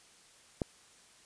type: click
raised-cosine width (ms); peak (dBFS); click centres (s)
2; -17; 0.618
effects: white hiss -60 dBFS RMS until 1.25 s + resampled to 22050 Hz